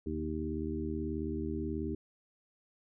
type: harmonic tone with a mistuned harmonic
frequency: 78.5 Hz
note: D#2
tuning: 16 cents sharp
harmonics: 1 / 2 / 3 / 4 / 5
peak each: -39 / -44 / -39 / -38 / -40 dBFS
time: 0.06-1.95 s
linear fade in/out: 5 ms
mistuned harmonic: 2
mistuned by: -39 cents
effects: none